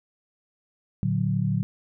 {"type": "chord", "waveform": "sine", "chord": "Bb augmented", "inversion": "none", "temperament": "equal with one note detuned", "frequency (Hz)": [113.94, 146.83, 185], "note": ["Bb2", "D3", "F#3"], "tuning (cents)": [-39, 0, 0], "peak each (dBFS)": -26, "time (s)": [1.03, 1.63], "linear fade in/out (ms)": 0, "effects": []}